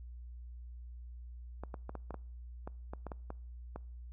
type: clicks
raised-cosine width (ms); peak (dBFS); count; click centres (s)
1; -28; 12; 1.636 / 1.742 / 1.894 / 1.953 / 2.107 / 2.143 / 2.675 / 2.935 / 3.067 / 3.118 / 3.304 / 3.76
effects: noise-tail reverb RT60 0.6 s tail -25 dB re dry + added 60 Hz sine -45 dBFS peak until 4.12 s